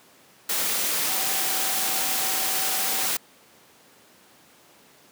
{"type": "tone in noise", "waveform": "sine", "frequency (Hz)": 765, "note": "G5", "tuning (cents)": -42, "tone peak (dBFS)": -36, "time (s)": [1.08, 3.07], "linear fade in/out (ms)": 5, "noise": "white", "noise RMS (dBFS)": -25, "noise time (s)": [0.49, 3.17], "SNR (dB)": -14, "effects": ["pink hiss -54 dBFS RMS until 5.11 s", "high-pass 200 Hz 12 dB/octave"]}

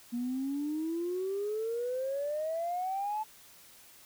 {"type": "exponential sweep", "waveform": "sine", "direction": "up", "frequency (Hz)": [235.7, 876], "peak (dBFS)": -30, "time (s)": [0.12, 3.24], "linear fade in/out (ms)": 20, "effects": ["tanh soft clip ceiling -26 dBFS", "white hiss -56 dBFS RMS until 4.05 s"]}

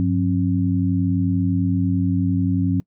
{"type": "tone cluster", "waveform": "sine", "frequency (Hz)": [98.3, 178.8, 270.3], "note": ["G2", "F3", "C#4"], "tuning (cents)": [5, 41, -44], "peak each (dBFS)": -21, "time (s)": [0, 2.8], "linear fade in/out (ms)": 0, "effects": ["noise-tail reverb RT60 0.1 s tail -24 dB re dry"]}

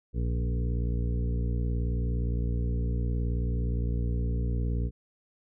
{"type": "harmonic tone with a mistuned harmonic", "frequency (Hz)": 59.3, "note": "A#1", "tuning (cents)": 30, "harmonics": [1, 2, 3, 4, 5, 7, 8], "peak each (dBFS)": [-27, -32, -37, -41, -43, -44, -46], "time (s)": [0.13, 4.91], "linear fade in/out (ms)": 50, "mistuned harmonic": 1, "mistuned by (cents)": 38, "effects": []}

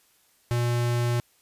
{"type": "tone", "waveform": "square", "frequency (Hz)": 120, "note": "B2", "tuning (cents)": -49, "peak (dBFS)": -23, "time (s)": [0.51, 1.2], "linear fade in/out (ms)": 0, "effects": ["white hiss -63 dBFS RMS until 1.41 s", "resampled to 32000 Hz"]}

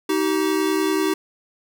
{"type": "tone pair together", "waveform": "square", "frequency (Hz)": [313.8, 384.1], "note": ["D#4", "G4"], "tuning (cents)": [15, -35], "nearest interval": "minor third", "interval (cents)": 350, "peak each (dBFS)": -22, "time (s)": [0.09, 1.14], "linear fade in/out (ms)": 5, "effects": ["9-bit"]}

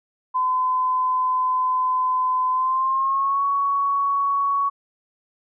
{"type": "tone with pitch glide", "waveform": "sine", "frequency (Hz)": [1019, 1117.7], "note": ["C6", "C#6"], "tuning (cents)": [-46, 14], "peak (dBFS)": -18, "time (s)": [0.34, 4.7], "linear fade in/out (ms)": 20, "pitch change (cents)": 160, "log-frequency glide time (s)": [2.51, 3.44], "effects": []}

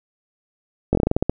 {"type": "slowing click train", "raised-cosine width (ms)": 2, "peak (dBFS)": -4, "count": 10, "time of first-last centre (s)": [0.93, 1.296], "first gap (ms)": 20, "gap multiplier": 1.17, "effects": []}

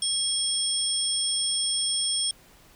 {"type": "tone cluster", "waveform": "sine", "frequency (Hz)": [3304, 5320, 8730], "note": ["G#7", "E8", "C#9"], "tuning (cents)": [-10, 15, -28], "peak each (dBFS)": -28, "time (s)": [0.02, 2.31], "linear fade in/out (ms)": 2, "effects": ["pink hiss -55 dBFS RMS until 2.75 s"]}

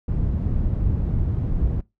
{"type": "low-pass noise", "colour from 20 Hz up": "white", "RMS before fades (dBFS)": -22, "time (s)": [0.08, 1.81], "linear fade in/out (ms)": 5, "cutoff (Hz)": 100, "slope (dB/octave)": 12, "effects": ["noise-tail reverb RT60 0.2 s tail -21 dB re dry"]}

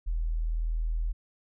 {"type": "tone", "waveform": "sine", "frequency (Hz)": 40.53, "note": "E1", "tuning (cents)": -29, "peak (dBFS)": -26, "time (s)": [0.06, 1.13], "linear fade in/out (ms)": 20, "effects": []}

